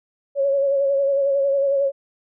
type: tone with vibrato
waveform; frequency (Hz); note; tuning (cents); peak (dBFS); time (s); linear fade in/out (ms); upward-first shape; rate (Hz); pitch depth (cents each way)
sine; 554; C#5; -1; -16; 0.35-1.92; 50; sine; 11; 35
effects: none